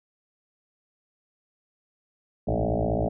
sine tone with frequency modulation, 255.6 Hz, C4, 40 cents flat, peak -22 dBFS, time 2.47-3.09 s, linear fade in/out 10 ms, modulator 55.7 Hz, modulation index 8, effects none

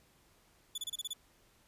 sawtooth tone bursts, 3463 Hz, A7, 28 cents flat, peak -33 dBFS, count 7, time 0.75-1.134 s, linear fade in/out 5 ms, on 30 ms, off 29 ms, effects pink hiss -67 dBFS RMS until 1.67 s + resampled to 32000 Hz

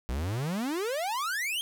45% pulse exponential sweep, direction up, 57.9 to 3260 Hz, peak -29 dBFS, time 0.09-1.61 s, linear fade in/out 0 ms, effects none

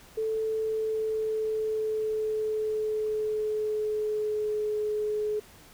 sine tone with pitch glide, 440 to 423.8 Hz, A4 to G#4, 0 to +35 cents, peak -26 dBFS, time 0.17-5.4 s, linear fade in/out 10 ms, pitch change -65 cents, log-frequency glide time 0.38-4.77 s, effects pink hiss -53 dBFS RMS until 5.73 s

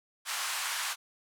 pink band-pass noise, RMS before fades -34 dBFS, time 0.25-0.96 s, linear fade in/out 50 ms, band 950 to 12000 Hz, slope 24 dB/octave, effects none

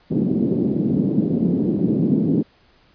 pink band-pass noise, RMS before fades -19 dBFS, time 0.1-2.43 s, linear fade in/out 20 ms, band 170 to 330 Hz, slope 24 dB/octave, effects pink hiss -56 dBFS RMS until 2.94 s + resampled to 11025 Hz

